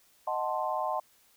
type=chord; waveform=sine; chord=D# diminished seventh; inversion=none; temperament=equal; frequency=622.3 / 740 / 880 / 1046.5 Hz; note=D#5 / F#5 / A5 / C6; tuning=0 / 0 / 0 / 0 cents; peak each=-34 dBFS; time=0.27-1 s; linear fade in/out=5 ms; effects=white hiss -64 dBFS RMS until 1.36 s